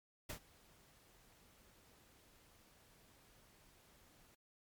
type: noise with ADSR envelope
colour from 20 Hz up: pink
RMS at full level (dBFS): -44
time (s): 0.29-4.35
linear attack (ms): 10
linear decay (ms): 87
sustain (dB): -23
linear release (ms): 6
effects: MP3 96 kbps